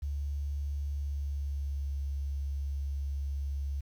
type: tone with pitch glide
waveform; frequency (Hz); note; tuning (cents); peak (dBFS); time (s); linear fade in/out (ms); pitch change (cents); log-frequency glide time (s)
sine; 71.3 to 69.79; C#2 to C#2; +49 to +12; -31; 0.02-3.81; 10; -37; 0.89-1.96
effects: 10-bit